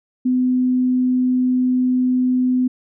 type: tone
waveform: sine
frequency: 253 Hz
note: B3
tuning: 42 cents sharp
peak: -14 dBFS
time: 0.25-2.68 s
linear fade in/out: 10 ms
effects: none